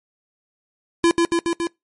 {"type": "tone with echo", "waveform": "square", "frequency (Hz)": 338.8, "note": "E4", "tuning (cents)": 48, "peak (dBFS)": -13, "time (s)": [1.04, 1.11], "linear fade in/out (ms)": 0, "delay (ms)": 140, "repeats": 4, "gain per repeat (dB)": -2, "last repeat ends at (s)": 1.67, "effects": ["noise-tail reverb RT60 0.2 s tail -26 dB re dry", "MP3 48 kbps"]}